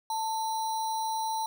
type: tone with sample-and-hold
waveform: sine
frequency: 886 Hz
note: A5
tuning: 12 cents sharp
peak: -28 dBFS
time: 0.1-1.46 s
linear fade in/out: 2 ms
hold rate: 4900 Hz
effects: none